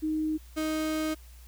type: tone pair in turn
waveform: sine / 35% pulse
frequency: 311.1 / 312.4 Hz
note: D#4 / D#4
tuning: 0 / +7 cents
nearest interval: unison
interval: 7 cents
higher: second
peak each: -26 dBFS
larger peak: neither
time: 0.02-0.38 / 0.56-1.15 s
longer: second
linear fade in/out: 20 ms
effects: added 60 Hz sine -47 dBFS peak until 1.47 s + white hiss -58 dBFS RMS until 1.47 s